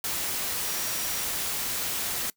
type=tone in noise; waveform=sine; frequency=5710 Hz; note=F8; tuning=37 cents sharp; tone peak=-39 dBFS; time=0.64-1.24 s; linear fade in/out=2 ms; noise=white; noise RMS=-30 dBFS; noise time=0.04-2.3 s; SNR=-12 dB; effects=noise-tail reverb RT60 0.1 s tail -22 dB re dry